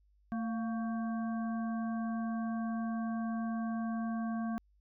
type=harmonic tone with a mistuned harmonic; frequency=224.6 Hz; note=A3; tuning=36 cents sharp; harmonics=1 / 3 / 5 / 7; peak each=-33 / -43 / -47 / -50 dBFS; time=0.32-4.58 s; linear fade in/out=0 ms; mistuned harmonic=3; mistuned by=+63 cents; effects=added 50 Hz sine -65 dBFS peak until 4.8 s